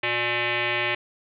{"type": "tone with frequency modulation", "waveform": "sine", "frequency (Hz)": 116.54, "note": "A#2", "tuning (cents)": 0, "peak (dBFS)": -22, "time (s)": [0.03, 0.95], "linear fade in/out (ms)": 5, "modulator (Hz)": 478, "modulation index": 5.9, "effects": []}